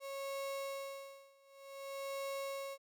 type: tone with tremolo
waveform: 35% pulse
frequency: 549 Hz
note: C#5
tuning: 17 cents flat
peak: -37 dBFS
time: 0-2.78 s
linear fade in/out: 50 ms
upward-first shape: sine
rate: 0.54 Hz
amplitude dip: 95%
effects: none